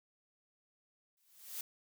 blue noise with exponential growth, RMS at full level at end -39 dBFS, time 1.17-1.61 s, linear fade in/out 2 ms, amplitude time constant 94 ms, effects none

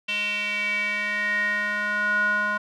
square tone with band-pass filter sweep, 207.7 Hz, G#3, in tune, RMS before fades -25 dBFS, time 0.08-2.58 s, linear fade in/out 10 ms, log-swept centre 2800 to 1300 Hz, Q 7.8, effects none

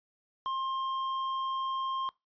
sine tone with hard clipping, 1061 Hz, C6, 24 cents sharp, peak -32 dBFS, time 0.46-2.09 s, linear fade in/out 0 ms, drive 7 dB, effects noise-tail reverb RT60 0.2 s tail -22 dB re dry + resampled to 11025 Hz

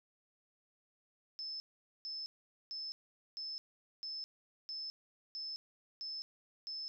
sine tone bursts, 5250 Hz, E8, 8 cents flat, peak -40 dBFS, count 9, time 1.39-6.88 s, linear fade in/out 0 ms, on 210 ms, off 450 ms, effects none

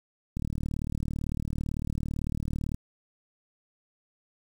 click train, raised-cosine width 5 ms, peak -19 dBFS, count 91, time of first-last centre 0.37-2.745 s, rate 37.9 Hz, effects 8-bit

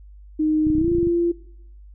sine tone with pitch glide, 309 to 342.9 Hz, D#4 to F4, -12 to -32 cents, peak -17 dBFS, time 0.39-1.32 s, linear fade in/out 10 ms, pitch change +180 cents, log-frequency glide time 0.77-0.89 s
clicks, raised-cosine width 5 ms, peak -16 dBFS, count 12, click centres 0.669 / 0.702 / 0.752 / 0.783 / 0.814 / 0.845 / 0.88 / 0.917 / 0.95 / 0.984 / 1.03 / 1.071 s
effects noise-tail reverb RT60 0.7 s tail -18 dB re dry + added 50 Hz sine -41 dBFS peak until 1.94 s

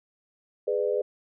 sine chord, G# diminished, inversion none, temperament just, 415.3 / 498.4 / 598 Hz, G#4 / B4 / D5, 0 / +16 / +31 cents, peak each -27 / -27 / -30 dBFS, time 0.67-1.02 s, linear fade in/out 10 ms, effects none

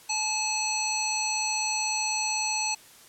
harmonic tone, 862 Hz, A5, 36 cents flat, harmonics 1 / 3 / 5 / 7 / 9, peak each -32 / -32 / -32 / -32 / -32 dBFS, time 0.09-2.75 s, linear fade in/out 10 ms, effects white hiss -52 dBFS RMS until 3.08 s + low-pass 12000 Hz 12 dB/octave

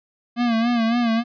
square tone with vibrato, 233.1 Hz, A#3, in tune, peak -18 dBFS, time 0.36-1.24 s, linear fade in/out 50 ms, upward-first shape sine, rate 3.6 Hz, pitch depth 72 cents each way, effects resampled to 11025 Hz

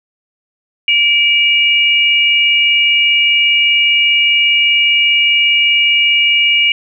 sine tone pair together, 2323 / 2866 Hz, D7 / F7, -20 / +44 cents, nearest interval major third, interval 364 cents, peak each -11 dBFS, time 0.88-6.72 s, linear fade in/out 2 ms, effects none

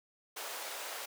pink high-pass noise, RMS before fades -42 dBFS, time 0.36-1.06 s, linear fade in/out 10 ms, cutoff 490 Hz, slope 24 dB/octave, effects none

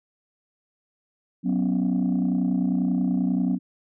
sine chord, F# suspended fourth, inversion none, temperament equal, 185 / 246.9 / 277.2 Hz, F#3 / B3 / C#4, 0 / 0 / 0 cents, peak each -22 / -23 / -25 dBFS, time 1.43-3.59 s, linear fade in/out 50 ms, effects tanh soft clip ceiling -16 dBFS

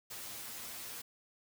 white noise with comb filter, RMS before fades -45 dBFS, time 0.1-1.02 s, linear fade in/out 10 ms, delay 8.7 ms, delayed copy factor +1, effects none

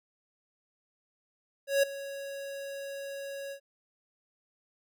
square tone with ADSR envelope, 554.4 Hz, C#5, in tune, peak -21 dBFS, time 1.67-3.6 s, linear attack 160 ms, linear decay 8 ms, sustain -17 dB, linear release 85 ms, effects none

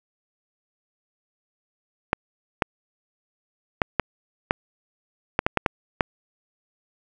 clicks, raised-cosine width 0.5 ms, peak -3 dBFS, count 10, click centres 2.131 / 2.622 / 3.818 / 3.997 / 4.509 / 5.391 / 5.465 / 5.573 / 5.662 / 6.008 s, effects none

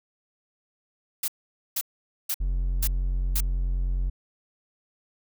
blue noise bursts, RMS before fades -27 dBFS, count 5, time 1.23-3.405 s, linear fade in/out 5 ms, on 51 ms, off 480 ms
triangle tone, 44.73 Hz, F1, 42 cents sharp, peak -21 dBFS, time 2.4-4.1 s, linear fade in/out 10 ms
effects none

